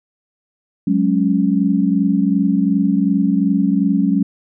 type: chord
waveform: sine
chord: F# suspended second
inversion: none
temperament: equal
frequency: 185 / 207.7 / 277.2 Hz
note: F#3 / G#3 / C#4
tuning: 0 / 0 / 0 cents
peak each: -17 dBFS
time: 0.87-4.23 s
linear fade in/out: 5 ms
effects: none